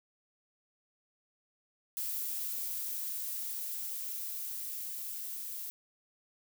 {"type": "noise with level ramp", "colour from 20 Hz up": "violet", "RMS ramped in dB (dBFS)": [-36, -41], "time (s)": [1.97, 5.7], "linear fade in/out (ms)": 0, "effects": []}